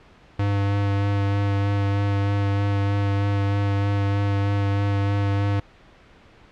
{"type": "tone with vibrato", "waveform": "square", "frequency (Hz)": 100.3, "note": "G2", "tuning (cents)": 40, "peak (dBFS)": -20, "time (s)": [0.39, 5.6], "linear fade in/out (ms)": 5, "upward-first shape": "sine", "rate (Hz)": 3.2, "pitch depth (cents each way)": 12, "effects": ["pink hiss -51 dBFS RMS until 6.51 s", "low-pass 3000 Hz 12 dB/octave"]}